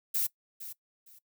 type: noise with echo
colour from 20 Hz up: violet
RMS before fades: -29 dBFS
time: 0.14-0.27 s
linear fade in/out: 10 ms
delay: 460 ms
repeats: 2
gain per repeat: -13 dB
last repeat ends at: 1.19 s
effects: noise-tail reverb RT60 0.1 s tail -20 dB re dry